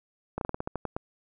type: slowing click train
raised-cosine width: 1 ms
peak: -17 dBFS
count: 10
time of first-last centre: 0.38-0.965 s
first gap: 32 ms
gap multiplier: 1.17
effects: none